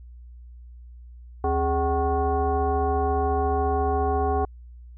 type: tone with frequency modulation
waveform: sine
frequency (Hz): 415.3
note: G#4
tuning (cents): 0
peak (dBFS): -20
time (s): 1.44-4.45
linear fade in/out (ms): 2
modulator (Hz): 341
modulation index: 1.5
effects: added 60 Hz sine -41 dBFS peak until 4.97 s